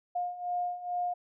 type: beating tone pair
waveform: sine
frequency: 710 / 712.3 Hz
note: F5 / F5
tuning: +28 / +34 cents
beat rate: 2.3 Hz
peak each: -36 / -32 dBFS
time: 0.15-1.14 s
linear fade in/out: 10 ms
effects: none